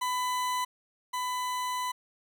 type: tone pair in turn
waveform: 40% pulse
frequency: 1000 / 1000 Hz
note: B5 / B5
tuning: +21 / +21 cents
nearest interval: unison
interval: 0 cents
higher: neither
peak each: -27 / -29 dBFS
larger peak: first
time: 0.01-0.65 / 1.13-1.92 s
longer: second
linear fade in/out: 10 ms
effects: none